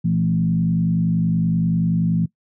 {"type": "tone with frequency modulation", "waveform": "sine", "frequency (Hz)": 169.1, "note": "E3", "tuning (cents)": 44, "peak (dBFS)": -15, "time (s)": [0.04, 2.26], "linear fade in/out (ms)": 10, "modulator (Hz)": 50.5, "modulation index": 0.89, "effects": ["noise-tail reverb RT60 0.1 s tail -21 dB re dry", "high-pass 100 Hz 12 dB/octave"]}